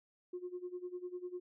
sine tone with tremolo, 359.3 Hz, F4, 49 cents sharp, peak -37 dBFS, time 0.33-1.4 s, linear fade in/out 5 ms, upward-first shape sine, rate 10 Hz, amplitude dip 85%, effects tanh soft clip ceiling -34 dBFS

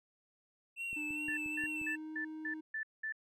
triangle tone with vibrato, 2687 Hz, E7, 33 cents sharp, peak -36 dBFS, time 0.76-1.97 s, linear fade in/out 50 ms, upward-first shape sine, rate 2.5 Hz, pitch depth 40 cents each way
click train, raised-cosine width 3 ms, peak -40 dBFS, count 6, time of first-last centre 0.93-1.815 s, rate 5.65 Hz
triangle tone with pitch glide, 300.2 to 312.8 Hz, D4 to D#4, +38 to +9 cents, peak -40 dBFS, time 0.96-2.61 s, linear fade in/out 10 ms, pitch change +71 cents, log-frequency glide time 1.12-2.14 s
sine tone bursts, 1760 Hz, A6, in tune, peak -36 dBFS, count 7, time 1.28-3.124 s, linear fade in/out 5 ms, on 92 ms, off 200 ms
effects none

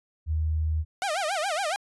sine tone, 78.5 Hz, D#2, 16 cents sharp, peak -23 dBFS, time 0.26-0.85 s, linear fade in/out 50 ms
sawtooth tone with vibrato, 698.5 Hz, F5, in tune, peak -22 dBFS, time 1.02-1.76 s, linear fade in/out 0 ms, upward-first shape sine, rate 7.2 Hz, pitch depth 260 cents each way
effects resampled to 24000 Hz

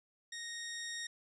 15% pulse tone with level ramp, 1864.7 Hz, A#6, in tune, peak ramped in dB -36 to -33 dBFS, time 0.32-1.07 s, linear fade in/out 5 ms, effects resampled to 22050 Hz

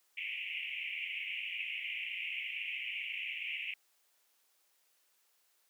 white band-pass noise, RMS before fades -40 dBFS, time 0.17-3.74 s, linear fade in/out 5 ms, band 2100 to 2900 Hz, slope 96 dB/octave, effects white hiss -73 dBFS RMS until 5.69 s + high-pass 400 Hz 12 dB/octave

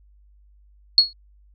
sine tone with exponential decay, 4334 Hz, C#8, 40 cents flat, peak -6 dBFS, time 0.98-1.13 s, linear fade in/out 1 ms, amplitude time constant 31 ms, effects added 50 Hz sine -51 dBFS peak until 1.54 s

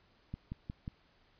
click train, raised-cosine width 5 ms, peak -27 dBFS, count 4, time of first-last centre 0.34-0.879 s, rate 5.57 Hz, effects pink hiss -68 dBFS RMS until 1.39 s + resampled to 11025 Hz

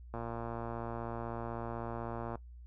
click train, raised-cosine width 1 ms, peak -26 dBFS, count 258, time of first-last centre 0.14-2.356 s, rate 116 Hz, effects noise-tail reverb RT60 0.1 s tail -18 dB re dry + added 60 Hz sine -48 dBFS peak until 2.66 s

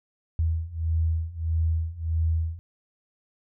sine beating tone pair, 80.4 / 82 Hz, E2 / E2, -43 / -9 cents, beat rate 1.6 Hz, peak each -27 / -25 dBFS, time 0.39-2.59 s, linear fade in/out 0 ms, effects none

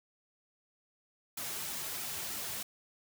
white noise with flanger, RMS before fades -39 dBFS, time 1.37-2.63 s, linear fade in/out 5 ms, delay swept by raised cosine 1.8 to 4.1 ms, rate 3.1 Hz, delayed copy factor -0.5, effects none

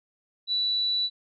sine tone, 3951 Hz, B7, in tune, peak -23 dBFS, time 0.47-1.1 s, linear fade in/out 50 ms, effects none

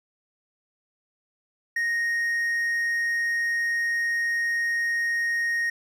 triangle tone, 1864.7 Hz, A#6, in tune, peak -21 dBFS, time 1.76-5.7 s, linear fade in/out 5 ms, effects none

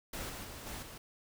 pink noise with level steps, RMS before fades -41 / -44 / -47 / -43 / -49 dBFS, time 0.13-0.98 s, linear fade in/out 5 ms, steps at 0.29 / 0.44 / 0.66 / 0.82 s, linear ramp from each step 10 ms, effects none

